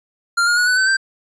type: tone with pitch steps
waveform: square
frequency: 1392 / 1425.4 / 1459.5 / 1494.5 / 1530.3 / 1567 Hz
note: F6 / F6 / F#6 / F#6 / G6 / G6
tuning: -6 / +35 / -24 / +17 / -42 / -1 cents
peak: -14 dBFS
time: 0.37-0.97 s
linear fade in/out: 10 ms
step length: 100 ms
effects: resampled to 22050 Hz